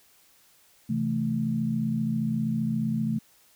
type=chord; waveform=sine; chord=A minor; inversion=first; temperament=just; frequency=132 / 165 / 220 Hz; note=C3 / E3 / A3; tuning=+16 / +2 / 0 cents; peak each=-31 / -31 / -26 dBFS; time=0.89-3.19 s; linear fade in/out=10 ms; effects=white hiss -60 dBFS RMS until 3.55 s